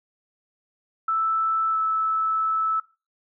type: tone with pitch glide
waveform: sine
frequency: 1318.5 to 1308.6 Hz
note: E6 to E6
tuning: 0 to -13 cents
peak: -20 dBFS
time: 1.08-2.8 s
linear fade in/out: 5 ms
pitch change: -13 cents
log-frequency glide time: 1.71-1.76 s
effects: noise-tail reverb RT60 0.3 s tail -19 dB re dry